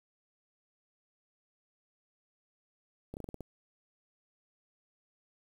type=slowing click train; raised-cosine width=2 ms; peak=-28 dBFS; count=7; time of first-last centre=3.14-3.407 s; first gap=29 ms; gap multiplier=1.17; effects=9-bit